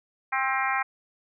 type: harmonic tone with a mistuned harmonic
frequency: 264.9 Hz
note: C4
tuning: 22 cents sharp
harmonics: 3 / 4 / 5 / 6 / 7 / 8 / 9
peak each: -29 / -30 / -31 / -32 / -32 / -33 / -34 dBFS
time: 0.32-0.83 s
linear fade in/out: 10 ms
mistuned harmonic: 7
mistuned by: +34 cents
effects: none